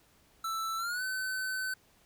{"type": "tone with pitch glide", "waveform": "square", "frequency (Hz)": [1324, 1520.9], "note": ["E6", "F#6"], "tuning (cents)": [7, 47], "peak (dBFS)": -33, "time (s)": [0.44, 1.74], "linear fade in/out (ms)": 5, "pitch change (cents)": 240, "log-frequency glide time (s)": [0.77, 1.03], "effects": ["pink hiss -65 dBFS RMS until 2.05 s"]}